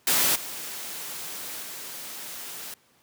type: noise with level steps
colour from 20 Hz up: white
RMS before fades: -22 / -36 / -38 dBFS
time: 0.07-2.74 s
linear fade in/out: 2 ms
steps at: 0.35 / 1.62 s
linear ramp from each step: 10 ms
effects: pink hiss -62 dBFS RMS until 3.02 s + high-pass 150 Hz 12 dB/octave